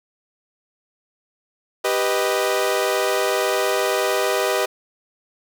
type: chord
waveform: sawtooth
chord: G augmented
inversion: none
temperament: equal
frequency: 392 / 493.9 / 622.3 Hz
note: G4 / B4 / D#5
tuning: 0 / 0 / 0 cents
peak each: -19 dBFS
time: 1.84-4.66 s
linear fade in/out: 10 ms
effects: none